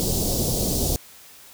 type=band-stop noise; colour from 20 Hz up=pink; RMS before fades=-23 dBFS; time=0-0.96 s; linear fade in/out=0 ms; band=630 to 4400 Hz; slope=24 dB/octave; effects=white hiss -47 dBFS RMS until 1.53 s